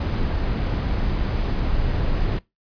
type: noise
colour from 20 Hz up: brown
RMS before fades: -22 dBFS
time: 0-2.39 s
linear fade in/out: 5 ms
effects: noise-tail reverb RT60 0.2 s tail -21 dB re dry + resampled to 11025 Hz